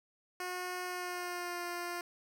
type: tone with pitch glide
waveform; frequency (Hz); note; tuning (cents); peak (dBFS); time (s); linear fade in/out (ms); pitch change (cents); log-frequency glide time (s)
10% pulse; 362.1 to 349.8; F#4 to F4; -37 to +3; -29; 0.4-2.01; 2; -60; 0.85-1.65
effects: none